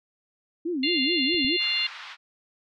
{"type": "tone with vibrato", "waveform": "sine", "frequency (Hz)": 303, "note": "D#4", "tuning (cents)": -46, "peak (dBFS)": -25, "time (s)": [0.65, 1.57], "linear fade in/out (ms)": 10, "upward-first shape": "sine", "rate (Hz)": 4.7, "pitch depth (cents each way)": 290}
{"type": "harmonic tone", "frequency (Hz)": 698.5, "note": "F5", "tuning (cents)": 0, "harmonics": [3, 4, 5, 6], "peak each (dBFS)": [-31, -26, -31, -28], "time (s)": [0.83, 1.87], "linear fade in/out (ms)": 5}
{"type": "clicks", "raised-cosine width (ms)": 5, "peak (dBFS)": [-36, -28], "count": 2, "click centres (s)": [1.345, 1.447]}
{"type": "band-pass noise", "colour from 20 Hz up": "pink", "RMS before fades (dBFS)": -41, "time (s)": [1.58, 2.17], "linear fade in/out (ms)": 50, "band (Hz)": [1100, 4100], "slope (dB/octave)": 24}
{"effects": []}